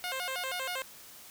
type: tone with vibrato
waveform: 10% pulse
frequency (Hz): 616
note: D#5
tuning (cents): -17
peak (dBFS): -25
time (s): 0.04-0.82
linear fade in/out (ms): 0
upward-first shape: square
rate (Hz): 6.3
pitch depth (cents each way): 270
effects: white hiss -51 dBFS RMS until 1.3 s